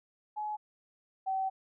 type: tone pair in turn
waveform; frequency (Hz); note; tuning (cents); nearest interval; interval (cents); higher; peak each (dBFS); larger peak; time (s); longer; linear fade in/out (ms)
sine; 847 / 765.7; G#5 / G5; +34 / -41; major second; 175; first; -33 / -29; second; 0.36-0.57 / 1.26-1.5; second; 20
effects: none